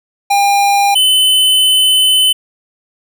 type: tone pair in turn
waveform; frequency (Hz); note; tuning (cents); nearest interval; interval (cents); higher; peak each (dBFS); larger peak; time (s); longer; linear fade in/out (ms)
square; 803 / 3032; G5 / F#7; +41 / +42; octave + major seventh; 2301; second; -9 / -8; second; 0.3-0.95 / 0.95-2.33; second; 10
effects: none